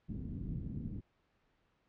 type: low-pass noise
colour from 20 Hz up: white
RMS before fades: -41 dBFS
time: 0.08-1.01 s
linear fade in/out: 20 ms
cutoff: 220 Hz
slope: 24 dB/octave
effects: pink hiss -75 dBFS RMS until 1.88 s + low-pass 3000 Hz 12 dB/octave